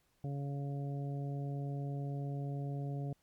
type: harmonic tone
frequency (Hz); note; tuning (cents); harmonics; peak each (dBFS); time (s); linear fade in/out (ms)
140.7; C#3; +26; 1 / 2 / 3 / 4 / 5; -36 / -46 / -49 / -52 / -51; 0.24-3.13; 2
effects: pink hiss -75 dBFS RMS until 3.22 s + MP3 96 kbps